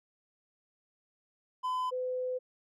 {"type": "tone pair in turn", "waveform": ["triangle", "sine"], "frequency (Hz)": [1013, 506.5], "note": ["B5", "B4"], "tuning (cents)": [44, 44], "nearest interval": "octave", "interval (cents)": 1200, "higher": "first", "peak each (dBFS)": [-28, -31], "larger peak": "first", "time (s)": [[1.63, 1.91], [1.91, 2.39]], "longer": "second", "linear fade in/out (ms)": 20, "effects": []}